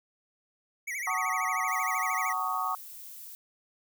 square tone with vibrato, 2093 Hz, C7, in tune, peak -33 dBFS, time 0.87-2.33 s, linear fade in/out 10 ms, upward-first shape sine, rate 13 Hz, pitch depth 170 cents each way
sine chord, D# half-diminished seventh, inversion first, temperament just, 746.7 / 896 / 1120.1 / 1244.5 Hz, F#5 / A5 / C#6 / D#6, +16 / +31 / +18 / 0 cents, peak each -35 / -37 / -31 / -33 dBFS, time 1.07-2.75 s, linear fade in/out 2 ms
violet noise, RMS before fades -45 dBFS, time 1.68-3.35 s, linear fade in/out 0 ms
effects none

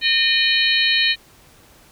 harmonic tone with a mistuned harmonic, 610 Hz, D#5, 34 cents flat, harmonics 3 / 4 / 5 / 6 / 7, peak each -21 / -21 / -21 / -21 / -21 dBFS, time 0.01-1.16 s, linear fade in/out 50 ms, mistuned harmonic 6, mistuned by +83 cents, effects pink hiss -50 dBFS RMS until 1.91 s

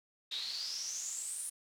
pink noise with band-pass filter sweep, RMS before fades -40 dBFS, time 0.31-1.5 s, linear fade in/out 10 ms, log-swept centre 3700 to 9800 Hz, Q 9.2, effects none

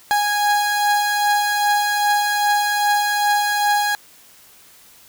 30% pulse beating tone pair, 824 / 826.5 Hz, G#5 / G#5, -14 / -9 cents, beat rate 2.5 Hz, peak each -22 / -14 dBFS, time 0.11-3.95 s, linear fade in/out 0 ms, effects white hiss -48 dBFS RMS until 5.08 s

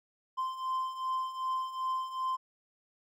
triangle beating tone pair, 1038 / 1040.6 Hz, C6 / C6, -14 / -10 cents, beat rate 2.6 Hz, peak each -36 / -31 dBFS, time 0.37-2.37 s, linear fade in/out 20 ms, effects none

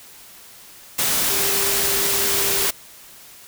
sine tone in noise, 397 Hz, G4, 22 cents sharp, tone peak -29 dBFS, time 1.3-2.67 s, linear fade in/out 10 ms, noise white, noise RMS -20 dBFS, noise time 0.98-2.71 s, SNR -12 dB, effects white hiss -44 dBFS RMS until 3.47 s

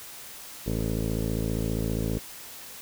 15% pulse tone with low-pass filter, 55 Hz, A1, in tune, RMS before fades -28 dBFS, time 0.66-2.19 s, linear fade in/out 10 ms, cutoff 390 Hz, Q 6.3, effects white hiss -43 dBFS RMS until 2.81 s

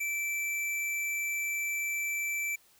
square tone, 2329 Hz, D7, 15 cents flat, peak -31 dBFS, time 0-2.56 s, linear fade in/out 10 ms, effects white hiss -63 dBFS RMS until 2.79 s

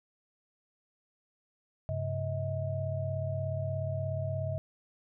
sine tone cluster, 97.8 / 134.6 / 637 Hz, G2 / C3 / D#5, -4 / +49 / +41 cents, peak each -34 / -35 / -36 dBFS, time 1.89-4.58 s, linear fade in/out 0 ms, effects none

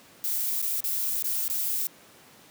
violet noise with dropouts, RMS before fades -28 dBFS, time 0.24-1.87 s, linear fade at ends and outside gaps 1 ms, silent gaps 0.618-0.625 / 0.805-0.84 / 1.225-1.242 / 1.481-1.499 s, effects pink hiss -53 dBFS RMS until 2.5 s + high-pass 150 Hz 12 dB/octave

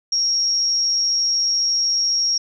sine tone with amplitude modulation, 5588 Hz, F8, in tune, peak -14 dBFS, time 0.12-2.38 s, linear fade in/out 5 ms, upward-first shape sine, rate 202 Hz, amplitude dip 50%, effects none

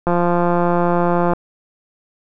click train, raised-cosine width 1 ms, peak -4 dBFS, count 221, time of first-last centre 0.07-1.334 s, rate 174 Hz, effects none

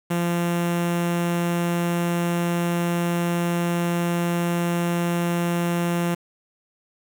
sawtooth tone with notch filter, 172.4 Hz, F3, 22 cents flat, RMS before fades -23 dBFS, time 0.1-6.15 s, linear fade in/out 10 ms, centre 4700 Hz, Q 1.6, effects 7-bit

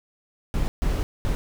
brown noise bursts at uneven times, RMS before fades -23 dBFS, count 3, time 0.54-0.68 / 0.82-1.03 / 1.25-1.35 s, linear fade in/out 0 ms, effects none

